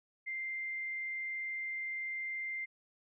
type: tone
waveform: sine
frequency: 2093 Hz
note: C7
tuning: in tune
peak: -36 dBFS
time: 0.26-2.66 s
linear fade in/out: 20 ms
effects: none